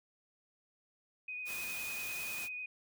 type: tone with vibrato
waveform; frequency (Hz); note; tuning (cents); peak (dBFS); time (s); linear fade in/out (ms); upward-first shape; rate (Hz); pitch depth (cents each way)
sine; 2489; D#7; 0; -39; 1.28-2.66; 5; sine; 10; 20
type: noise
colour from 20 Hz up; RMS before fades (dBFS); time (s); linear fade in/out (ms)
white; -44; 1.45-2.49; 50
effects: none